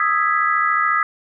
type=chord; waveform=sine; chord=E major seventh; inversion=third; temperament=equal; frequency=1244.5 / 1318.5 / 1661.2 / 1975.5 Hz; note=D#6 / E6 / G#6 / B6; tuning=0 / 0 / 0 / 0 cents; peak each=-18 / -22 / -23 / -22 dBFS; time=0-1.03 s; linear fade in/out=2 ms; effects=none